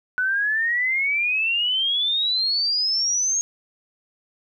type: exponential sweep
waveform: sine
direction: up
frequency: 1480 to 6580 Hz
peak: -19 dBFS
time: 0.18-3.41 s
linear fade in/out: 0 ms
effects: 10-bit